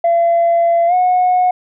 sine tone with pitch glide, 680 to 728.8 Hz, F5 to F#5, -46 to -26 cents, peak -8 dBFS, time 0.04-1.51 s, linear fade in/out 5 ms, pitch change +120 cents, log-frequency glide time 0.87-0.94 s, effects tanh soft clip ceiling -7 dBFS

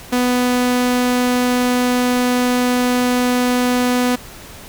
sawtooth tone, 247.9 Hz, B3, 7 cents sharp, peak -10 dBFS, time 0.12-4.16 s, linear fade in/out 10 ms, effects pink hiss -37 dBFS RMS until 4.68 s

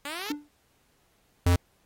5% pulse exponential sweep, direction up, 277.2 to 460.8 Hz, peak -22 dBFS, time 0.05-0.32 s, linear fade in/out 2 ms
triangle tone with exponential decay, 294.3 Hz, D4, 4 cents sharp, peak -23 dBFS, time 0.3-0.49 s, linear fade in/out 5 ms, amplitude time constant 41 ms
square tone, 88 Hz, F2, 14 cents sharp, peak -19 dBFS, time 1.46-1.56 s, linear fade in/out 5 ms
effects pink hiss -68 dBFS RMS until 1.85 s + AAC 48 kbps

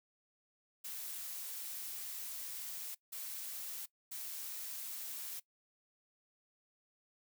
blue noise bursts at uneven times, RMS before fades -44 dBFS, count 3, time 0.84-2.95 / 3.12-3.86 / 4.11-5.4 s, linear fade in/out 10 ms, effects noise-tail reverb RT60 0.1 s tail -20 dB re dry

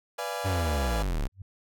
30% pulse chord, B diminished seventh, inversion none, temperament equal with one note detuned, 493.9 / 587.3 / 687.6 / 830.6 Hz, B4 / D5 / F5 / Ab5, 0 / 0 / -27 / 0 cents, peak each -34 dBFS, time 0.18-1.03 s, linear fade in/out 10 ms
45% pulse linear sweep, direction down, 98 to 30.09 Hz, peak -26 dBFS, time 0.44-1.28 s, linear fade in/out 20 ms
sine tone with exponential growth, 96 Hz, G2, 36 cents flat, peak -35 dBFS, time 1.32-1.42 s, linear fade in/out 5 ms, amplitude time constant 20 ms
effects none

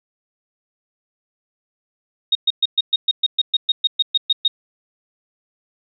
sine tone bursts, 3729 Hz, A#7, in tune, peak -12 dBFS, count 15, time 2.32-4.48 s, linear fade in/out 5 ms, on 32 ms, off 120 ms, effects none

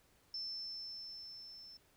sine tone with level ramp, 5310 Hz, E8, 12 cents sharp, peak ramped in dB -39 to -52 dBFS, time 0.34-1.77 s, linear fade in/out 2 ms, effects pink hiss -70 dBFS RMS until 1.96 s

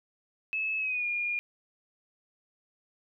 sine tone with pitch glide, 2597 to 2423 Hz, E7 to D#7, -26 to -47 cents, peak -28 dBFS, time 0.53-1.39 s, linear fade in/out 0 ms, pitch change -121 cents, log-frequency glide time 0.78-1.06 s, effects none

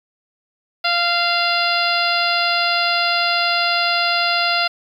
harmonic tone, 693 Hz, F5, 14 cents flat, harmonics 1 / 2 / 3 / 4 / 5 / 6 / 7, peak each -22 / -21 / -25 / -23 / -27 / -24 / -24 dBFS, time 0.84-4.68 s, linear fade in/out 10 ms, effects 8-bit

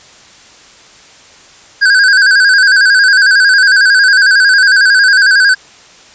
square tone with vibrato, 1568 Hz, G6, in tune, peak -5 dBFS, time 1.81-5.55 s, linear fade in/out 20 ms, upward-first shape square, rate 11 Hz, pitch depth 60 cents each way, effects white hiss -39 dBFS RMS until 6.14 s + resampled to 16000 Hz

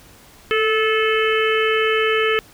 harmonic tone with a mistuned harmonic, 434.6 Hz, A4, 21 cents flat, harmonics 1 / 3 / 4 / 5 / 6 / 7, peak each -18 / -23 / -24 / -25 / -26 / -26 dBFS, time 0.51-2.39 s, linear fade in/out 0 ms, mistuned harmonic 1, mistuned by +23 cents, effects pink hiss -47 dBFS RMS until 2.53 s

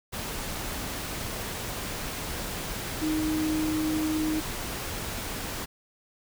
sine tone in noise, 311.1 Hz, D#4, in tune, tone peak -25 dBFS, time 3.01-4.41 s, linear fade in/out 20 ms, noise pink, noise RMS -34 dBFS, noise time 0.12-5.66 s, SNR +6 dB, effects none

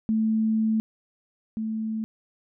sine tone pair in turn, 220 / 220 Hz, A3 / A3, 0 / 0 cents, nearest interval unison, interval 0 cents, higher neither, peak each -20 / -26 dBFS, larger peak first, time 0.09-0.8 / 1.57-2.04 s, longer first, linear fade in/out 0 ms, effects none

